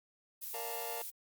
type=noise; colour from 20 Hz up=violet; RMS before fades=-42 dBFS; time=0.41-1.11 s; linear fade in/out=20 ms
type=chord; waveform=sawtooth; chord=Bb major seventh; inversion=none; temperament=just; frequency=466.2 / 582.7 / 699.2 / 874.1 Hz; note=Bb4 / D5 / F5 / A5; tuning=0 / -14 / +2 / -12 cents; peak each=-40 / -45 / -41 / -42 dBFS; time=0.54-1.02 s; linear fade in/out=2 ms
effects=Opus 48 kbps